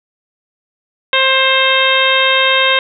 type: harmonic tone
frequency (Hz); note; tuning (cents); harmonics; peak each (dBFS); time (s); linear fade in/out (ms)
529; C5; +19; 1 / 2 / 3 / 4 / 5 / 6 / 7; -17 / -17 / -17 / -17 / -17 / -17 / -17; 1.13-2.79; 2
effects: none